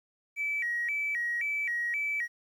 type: tone with vibrato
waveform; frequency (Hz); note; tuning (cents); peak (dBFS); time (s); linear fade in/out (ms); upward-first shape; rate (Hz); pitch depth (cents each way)
triangle; 2093; C7; 0; -25; 0.36-2.28; 50; square; 1.9; 170
effects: tanh soft clip ceiling -26 dBFS + 11-bit